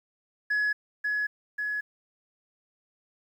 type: tone with echo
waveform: sine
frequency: 1690 Hz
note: G#6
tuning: 30 cents sharp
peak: -21 dBFS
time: 0.5-0.73 s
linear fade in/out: 10 ms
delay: 540 ms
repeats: 2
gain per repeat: -3 dB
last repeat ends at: 1.81 s
effects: tanh soft clip ceiling -22 dBFS + 10-bit